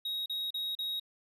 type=tone bursts; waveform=triangle; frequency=3787 Hz; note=A#7; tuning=27 cents sharp; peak=-31 dBFS; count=4; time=0.05-0.998 s; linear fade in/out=5 ms; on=210 ms; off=36 ms; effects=none